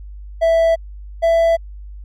triangle tone pair in turn, 659.3 / 664.7 Hz, E5 / E5, 0 / +14 cents, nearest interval unison, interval 14 cents, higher second, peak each -9 dBFS, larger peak neither, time 0.41-0.76 / 1.22-1.57 s, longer neither, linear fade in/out 20 ms, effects added 50 Hz sine -31 dBFS peak until 2.04 s

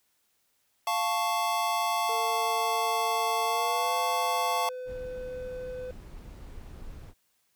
square chord, F augmented, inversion none, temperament equal, 698.5 / 880 / 1108.7 Hz, F5 / A5 / C#6, 0 / 0 / 0 cents, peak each -31 dBFS, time 0.87-4.69 s, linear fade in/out 2 ms
triangle tone with pitch glide, 452.8 to 505.3 Hz, A4 to B4, +50 to +40 cents, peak -33 dBFS, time 2.09-5.91 s, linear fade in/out 2 ms, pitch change +190 cents, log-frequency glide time 3.45-3.94 s
brown noise, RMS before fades -44 dBFS, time 4.85-7.14 s, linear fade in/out 50 ms
effects white hiss -72 dBFS RMS until 7.55 s

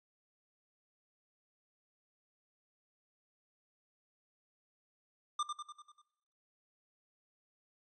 square tone with echo, 1196 Hz, D6, 31 cents sharp, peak -32 dBFS, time 5.39-5.43 s, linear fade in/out 5 ms, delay 98 ms, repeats 6, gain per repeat -5 dB, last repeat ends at 6.018 s, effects noise-tail reverb RT60 0.8 s tail -19 dB re dry + resampled to 22050 Hz

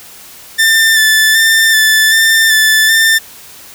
sawtooth tone with vibrato, 1772 Hz, A6, 12 cents sharp, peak -3 dBFS, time 0.58-3.19 s, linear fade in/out 20 ms, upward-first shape square, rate 1.3 Hz, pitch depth 19 cents each way, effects white hiss -35 dBFS RMS until 3.74 s

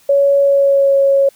sine tone with pitch glide, 560 to 551 Hz, C#5 to C#5, +18 to -11 cents, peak -8 dBFS, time 0.09-1.29 s, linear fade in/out 5 ms, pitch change -29 cents, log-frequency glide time 0.4-0.95 s, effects white hiss -50 dBFS RMS until 1.35 s

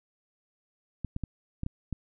clicks, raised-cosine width 5 ms, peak -20 dBFS, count 6, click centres 1.047 / 1.164 / 1.237 / 1.634 / 1.664 / 1.927 s, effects none

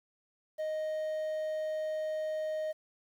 triangle tone with quantisation, 622.3 Hz, D#5, in tune, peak -30 dBFS, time 0.58-2.73 s, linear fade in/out 20 ms, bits 10, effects none

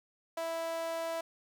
sawtooth tone with high-pass filter, 329.6 Hz, E4, in tune, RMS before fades -36 dBFS, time 0.37-1.21 s, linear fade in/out 5 ms, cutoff 690 Hz, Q 3.4, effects none

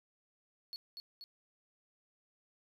triangle tone with echo, 4387 Hz, C#8, 19 cents flat, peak -40 dBFS, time 0.73-0.76 s, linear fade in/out 0 ms, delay 240 ms, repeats 2, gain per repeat -3 dB, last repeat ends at 1.24 s, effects none

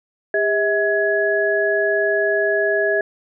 sine tone cluster, 404.2 / 643 / 1680 Hz, G#4 / E5 / G#6, -47 / -43 / +19 cents, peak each -20 dBFS, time 0.34-3.01 s, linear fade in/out 2 ms, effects none

